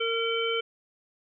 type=harmonic tone with a mistuned harmonic; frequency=458.6 Hz; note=A#4; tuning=28 cents flat; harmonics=1 / 3 / 5 / 7; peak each=-28 / -33 / -33 / -31 dBFS; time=0-0.61 s; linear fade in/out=10 ms; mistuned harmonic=7; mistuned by=-75 cents; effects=none